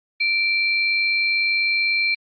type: tone pair together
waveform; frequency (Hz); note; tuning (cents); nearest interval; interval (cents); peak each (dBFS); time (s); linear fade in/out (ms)
sine; 2349 / 4185; D7 / C8; 0 / 0; minor seventh; 1000; -18 / -25; 0.2-2.15; 10
effects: Opus 24 kbps